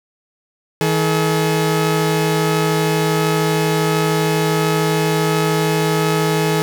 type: tone pair together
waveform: sawtooth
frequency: 160.06 / 427.3 Hz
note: D#3 / G#4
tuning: +49 / +49 cents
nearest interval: octave + perfect fourth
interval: 1700 cents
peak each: -13 / -14 dBFS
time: 0.81-6.62 s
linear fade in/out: 0 ms
effects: none